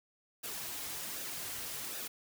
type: noise with flanger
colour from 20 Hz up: white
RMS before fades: -41 dBFS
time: 0.43-2.08 s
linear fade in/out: 10 ms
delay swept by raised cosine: 0.92 to 5.42 ms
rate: 1.3 Hz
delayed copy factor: -0.5
effects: none